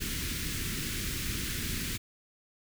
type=band-stop noise; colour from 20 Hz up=pink; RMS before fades=-34 dBFS; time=0-1.98 s; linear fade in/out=20 ms; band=340 to 1600 Hz; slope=24 dB/octave; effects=none